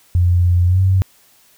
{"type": "tone with pitch glide", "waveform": "sine", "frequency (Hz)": [88.3, 94.64], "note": ["F2", "F#2"], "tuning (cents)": [20, 40], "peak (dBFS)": -10, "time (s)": [0.15, 1.02], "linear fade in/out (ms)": 0, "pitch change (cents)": 120, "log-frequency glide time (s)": [0.66, 0.8], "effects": ["white hiss -52 dBFS RMS until 1.57 s"]}